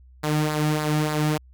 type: tone with flanger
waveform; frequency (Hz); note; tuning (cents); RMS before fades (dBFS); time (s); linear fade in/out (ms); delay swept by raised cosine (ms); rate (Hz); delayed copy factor
sawtooth; 152.2; D#3; -38; -23; 0.23-1.38; 10; 0.32 to 2.02; 3.4; -0.55
effects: added 63 Hz sine -47 dBFS peak until 1.53 s